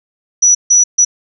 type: tone bursts at uneven times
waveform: sine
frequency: 5890 Hz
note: F#8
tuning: 9 cents flat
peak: -5 dBFS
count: 3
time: 0.42-0.55 / 0.7-0.84 / 0.98-1.05 s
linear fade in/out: 10 ms
effects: none